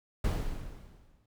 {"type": "noise with exponential decay", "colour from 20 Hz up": "brown", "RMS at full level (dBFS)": -26, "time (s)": [0.24, 1.26], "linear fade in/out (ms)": 5, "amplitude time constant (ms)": 220, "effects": []}